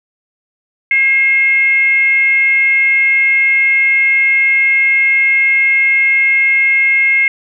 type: tone with frequency modulation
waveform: sine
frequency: 2143 Hz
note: C7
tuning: 41 cents sharp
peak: -8 dBFS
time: 0.91-7.28 s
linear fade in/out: 2 ms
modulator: 505 Hz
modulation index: 0.34
effects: none

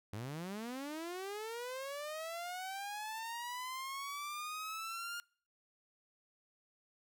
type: linear sweep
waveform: sawtooth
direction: up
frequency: 96.9 to 1418 Hz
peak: -37 dBFS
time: 0.13-5.2 s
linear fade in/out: 0 ms
effects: noise-tail reverb RT60 0.5 s tail -26 dB re dry

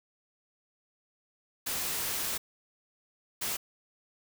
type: noise bursts at uneven times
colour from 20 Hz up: white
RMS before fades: -33 dBFS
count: 2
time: 1.66-2.38 / 3.41-3.57 s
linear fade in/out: 10 ms
effects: none

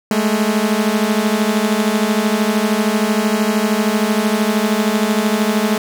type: beating tone pair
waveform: sawtooth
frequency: 207.7 / 220.7 Hz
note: G#3 / A3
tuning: 0 / +5 cents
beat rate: 13 Hz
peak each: -13 dBFS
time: 0.11-5.78 s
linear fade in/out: 2 ms
effects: none

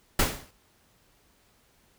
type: noise with exponential decay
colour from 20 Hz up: pink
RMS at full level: -19 dBFS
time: 0.19-0.51 s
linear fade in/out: 5 ms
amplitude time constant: 68 ms
effects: pink hiss -64 dBFS RMS until 1.98 s

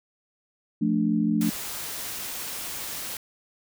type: chord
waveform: sine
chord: D minor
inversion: first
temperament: equal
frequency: 174.61 / 220 / 293.7 Hz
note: F3 / A3 / D4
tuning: 0 / 0 / 0 cents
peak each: -27 / -23 / -26 dBFS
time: 0.81-1.5 s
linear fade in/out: 10 ms
type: noise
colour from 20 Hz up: white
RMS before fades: -34 dBFS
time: 1.41-3.17 s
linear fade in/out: 2 ms
effects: none

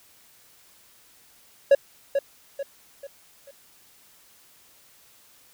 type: tone with echo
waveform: triangle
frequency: 556 Hz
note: C#5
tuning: 5 cents sharp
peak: -9 dBFS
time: 1.71-1.75 s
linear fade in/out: 5 ms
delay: 440 ms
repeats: 4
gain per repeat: -8 dB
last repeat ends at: 3.51 s
effects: white hiss -56 dBFS RMS until 5.53 s

